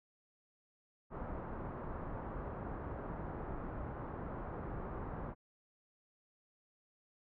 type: low-pass noise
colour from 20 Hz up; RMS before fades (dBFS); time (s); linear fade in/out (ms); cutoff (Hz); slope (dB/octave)
pink; -43; 1.1-5.35; 50; 1300; 24
effects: none